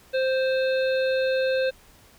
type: harmonic tone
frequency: 523.3 Hz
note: C5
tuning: in tune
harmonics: 1 / 3 / 5 / 7 / 8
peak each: -21 / -31 / -35 / -38 / -39 dBFS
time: 0.13-1.71 s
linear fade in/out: 20 ms
effects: pink hiss -54 dBFS RMS until 2.18 s